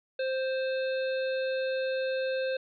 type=harmonic tone; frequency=524 Hz; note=C5; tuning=2 cents sharp; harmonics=1 / 3 / 5 / 7 / 8; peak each=-28 / -38 / -42 / -45 / -46 dBFS; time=0.19-2.57 s; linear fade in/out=5 ms; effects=none